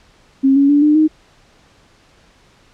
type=tone with pitch steps; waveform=sine; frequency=269.5 / 279.3 / 289.5 / 300.1 / 311 Hz; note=C#4 / C#4 / D4 / D4 / D#4; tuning=-49 / +13 / -25 / +38 / -1 cents; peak=-8 dBFS; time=0.43-1.08 s; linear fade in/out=20 ms; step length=130 ms; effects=pink hiss -51 dBFS RMS until 2.73 s + low-pass 6000 Hz 12 dB/octave